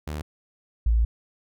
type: tone pair in turn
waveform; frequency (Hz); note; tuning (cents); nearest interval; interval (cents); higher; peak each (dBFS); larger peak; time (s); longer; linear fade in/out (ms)
sawtooth / sine; 75.5 / 56.56; D2 / A1; +48 / +48; perfect fourth; 500; first; -26 / -17; second; 0.07-0.22 / 0.86-1.05; second; 5
effects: none